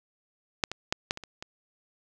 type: clicks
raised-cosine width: 0.2 ms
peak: -6 / -17 / -8 / -9 / -21 / -25 / -21 dBFS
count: 7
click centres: 0.638 / 0.716 / 0.925 / 1.109 / 1.174 / 1.237 / 1.425 s
effects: none